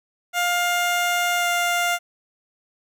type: tone with pitch glide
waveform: 15% pulse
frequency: 705 to 700.5 Hz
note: F5 to F5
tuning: +16 to +5 cents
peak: -13 dBFS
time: 0.33-1.99 s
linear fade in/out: 50 ms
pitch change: -11 cents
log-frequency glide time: 1.37-1.46 s
effects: none